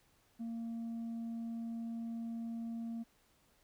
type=tone with tanh clipping; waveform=triangle; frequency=230 Hz; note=A#3; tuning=23 cents flat; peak=-39 dBFS; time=0.39-3.04 s; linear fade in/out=20 ms; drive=7 dB; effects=pink hiss -71 dBFS RMS until 3.63 s